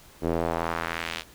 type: tone with band-pass filter sweep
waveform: square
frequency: 41.58 Hz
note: E1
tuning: 16 cents sharp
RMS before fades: -29 dBFS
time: 0.21-1.24 s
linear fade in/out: 50 ms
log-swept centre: 370 to 3600 Hz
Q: 1.3
effects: pink hiss -52 dBFS RMS until 1.34 s